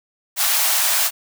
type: high-pass noise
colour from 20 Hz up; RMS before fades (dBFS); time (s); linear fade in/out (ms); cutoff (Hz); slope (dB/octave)
white; -18; 0.36-1.11; 50; 600; 96
effects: none